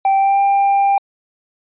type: tone with pitch glide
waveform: triangle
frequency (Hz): 780 to 794.6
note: G5 to G5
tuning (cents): -9 to +23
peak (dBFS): -9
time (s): 0.05-0.98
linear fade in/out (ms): 2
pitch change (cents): +32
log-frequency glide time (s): 0.17-0.4
effects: resampled to 8000 Hz